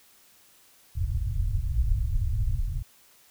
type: low-pass noise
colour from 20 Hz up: pink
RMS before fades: -26 dBFS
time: 0.95-2.83 s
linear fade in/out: 20 ms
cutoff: 120 Hz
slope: 48 dB/octave
effects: white hiss -58 dBFS RMS until 3.3 s